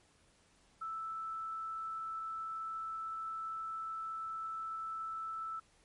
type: tone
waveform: sine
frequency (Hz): 1318.5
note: E6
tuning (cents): 0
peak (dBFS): -38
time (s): 0.81-5.6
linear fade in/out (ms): 10
effects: pink hiss -68 dBFS RMS until 5.84 s + MP3 48 kbps